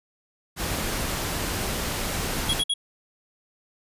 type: noise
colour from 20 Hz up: pink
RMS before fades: -28 dBFS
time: 0.56-2.64 s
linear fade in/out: 50 ms
type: tone bursts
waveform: square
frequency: 3322 Hz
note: G#7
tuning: in tune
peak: -22 dBFS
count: 3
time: 2.49-2.739 s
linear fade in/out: 5 ms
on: 45 ms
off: 57 ms
effects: resampled to 32000 Hz